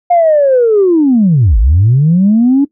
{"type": "linear two-way sweep", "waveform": "sine", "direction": "down then up", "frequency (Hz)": [715, 46.25, 288.2], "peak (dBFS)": -4, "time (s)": [0.1, 2.65], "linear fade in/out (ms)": 10, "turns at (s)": 1.58, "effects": ["noise-tail reverb RT60 0.1 s tail -19 dB re dry", "tanh soft clip ceiling -1 dBFS"]}